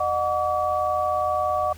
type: tone cluster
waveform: sine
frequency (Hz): 611 / 733 / 1144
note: D#5 / F#5 / D6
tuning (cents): -32 / -16 / -46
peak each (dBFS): -25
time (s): 0-1.73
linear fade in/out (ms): 5
effects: added 83 Hz sine -40 dBFS peak until 1.77 s + pink hiss -49 dBFS RMS until 1.77 s